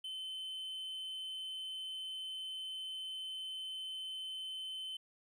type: tone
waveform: triangle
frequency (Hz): 3063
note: G7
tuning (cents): -41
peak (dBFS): -39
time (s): 0.04-4.97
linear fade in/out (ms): 5
effects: none